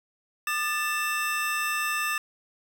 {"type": "tone cluster", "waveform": "square", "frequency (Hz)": [1210, 1758, 2661], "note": ["D#6", "A6", "E7"], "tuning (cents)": [-49, -2, 16], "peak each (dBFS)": -31, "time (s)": [0.47, 2.18], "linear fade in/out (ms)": 2, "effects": ["10-bit"]}